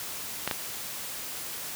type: clicks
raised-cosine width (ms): 0.3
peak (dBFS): -11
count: 2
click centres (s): 0.476 / 0.512
effects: white hiss -37 dBFS RMS until 1.75 s + high-pass 60 Hz 12 dB/octave